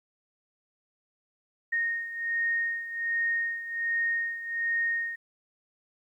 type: beating tone pair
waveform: sine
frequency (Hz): 1853 / 1854.3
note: A#6 / A#6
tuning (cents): -11 / -10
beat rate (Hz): 1.3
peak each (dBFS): -28 / -33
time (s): 1.72-5.16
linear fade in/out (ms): 10
effects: 11-bit